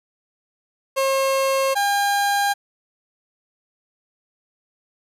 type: tone pair in turn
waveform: 30% pulse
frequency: 538 / 806.1 Hz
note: C5 / G5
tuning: +48 / +48 cents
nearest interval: perfect fifth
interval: 700 cents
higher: second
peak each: -15 dBFS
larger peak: neither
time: 0.96-1.75 / 1.75-2.54 s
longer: neither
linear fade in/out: 20 ms
effects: resampled to 32000 Hz + 9-bit

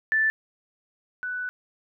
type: tone pair in turn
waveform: sine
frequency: 1760 / 1489.4 Hz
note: A6 / F#6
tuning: 0 / +11 cents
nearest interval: minor third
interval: 289 cents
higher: first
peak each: -19 / -28 dBFS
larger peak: first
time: 0.12-0.3 / 1.23-1.49 s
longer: second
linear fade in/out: 0 ms
effects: none

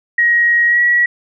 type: tone with pitch glide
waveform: sine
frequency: 1891 to 1925.2 Hz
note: A#6 to B6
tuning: +24 to -45 cents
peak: -9 dBFS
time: 0.18-1.06 s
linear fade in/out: 5 ms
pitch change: +31 cents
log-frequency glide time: 0.67-0.81 s
effects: none

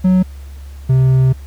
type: tone pair in turn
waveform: triangle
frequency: 185 / 130.81 Hz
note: F#3 / C3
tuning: 0 / 0 cents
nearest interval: tritone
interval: 600 cents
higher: first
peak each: -6 dBFS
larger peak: neither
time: 0.04-0.23 / 0.89-1.33 s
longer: second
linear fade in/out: 10 ms
effects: added 69 Hz sine -29 dBFS peak until 1.46 s + pink hiss -47 dBFS RMS until 1.46 s

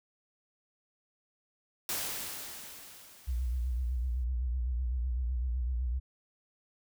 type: noise with exponential decay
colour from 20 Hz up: white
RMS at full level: -33 dBFS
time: 1.89-4.24 s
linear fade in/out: 1 ms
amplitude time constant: 510 ms
type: tone with vibrato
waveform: sine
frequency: 61.7 Hz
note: B1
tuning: 1 cent flat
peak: -29 dBFS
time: 3.27-6 s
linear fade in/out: 20 ms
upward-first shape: sine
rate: 7.9 Hz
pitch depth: 99 cents each way
effects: none

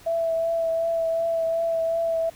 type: tone with vibrato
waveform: sine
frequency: 661 Hz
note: E5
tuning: 5 cents sharp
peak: -21 dBFS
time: 0.06-2.3 s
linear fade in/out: 10 ms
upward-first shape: triangle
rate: 2.7 Hz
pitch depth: 20 cents each way
effects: pink hiss -50 dBFS RMS until 2.35 s

